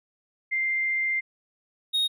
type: tone pair in turn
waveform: sine / triangle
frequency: 2095 / 3735 Hz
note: C7 / A#7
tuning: +2 / +3 cents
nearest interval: minor seventh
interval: 1001 cents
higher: second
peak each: -23 / -20 dBFS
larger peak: second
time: 0.51-1.21 / 1.93-2.08 s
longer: first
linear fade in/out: 20 ms
effects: none